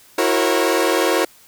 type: chord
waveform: sawtooth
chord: F# dominant seventh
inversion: third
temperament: equal with one note detuned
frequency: 329.6 / 370 / 466.2 / 544.2 Hz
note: E4 / F#4 / A#4 / C#5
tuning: 0 / 0 / 0 / -32 cents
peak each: -17 dBFS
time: 0.18-1.25 s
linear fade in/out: 5 ms
effects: white hiss -49 dBFS RMS until 1.47 s